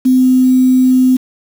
sine tone with quantisation, 256.4 Hz, C4, 35 cents flat, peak -6 dBFS, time 0.05-1.17 s, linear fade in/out 10 ms, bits 5, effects none

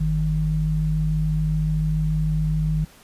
sine tone pair together, 49.55 / 155.6 Hz, G1 / D#3, +19 / 0 cents, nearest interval octave + minor sixth, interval 1981 cents, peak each -24 / -20 dBFS, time 0-2.85 s, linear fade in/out 10 ms, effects pink hiss -50 dBFS RMS until 3.03 s + resampled to 32000 Hz

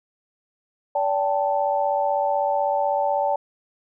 sine chord, D suspended fourth, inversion none, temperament equal with one note detuned, 576.2 / 784 / 880 Hz, D5 / G5 / A5, -33 / 0 / 0 cents, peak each -23 / -24 / -24 dBFS, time 0.95-3.36 s, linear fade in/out 5 ms, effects none

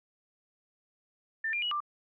sine tone with pitch steps, 1787 / 2398 / 2916 / 1184 Hz, A6 / D7 / F#7 / D6, +26 / +36 / -26 / +14 cents, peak -29 dBFS, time 1.44-1.804 s, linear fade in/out 5 ms, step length 91 ms, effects none

